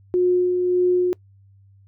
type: tone with tremolo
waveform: sine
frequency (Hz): 360.3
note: F#4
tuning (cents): -46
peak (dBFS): -14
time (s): 0.14-1.13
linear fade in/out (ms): 0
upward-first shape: sine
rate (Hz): 1.7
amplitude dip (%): 35
effects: noise-tail reverb RT60 0.1 s tail -24 dB re dry + added 98 Hz sine -49 dBFS peak until 1.87 s